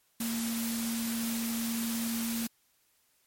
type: tone in noise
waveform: sine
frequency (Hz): 230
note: A#3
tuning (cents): -23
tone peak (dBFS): -31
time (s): 0.2-2.47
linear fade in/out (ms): 5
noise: white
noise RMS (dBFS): -37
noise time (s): 0.2-2.47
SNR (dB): +3
effects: white hiss -70 dBFS RMS until 3.26 s + MP3 64 kbps